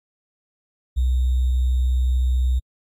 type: tone with sample-and-hold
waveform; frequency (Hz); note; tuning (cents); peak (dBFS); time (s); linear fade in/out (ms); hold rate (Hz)
sine; 63.1; B1; +38; -16; 0.96-2.6; 20; 3675
effects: AAC 64 kbps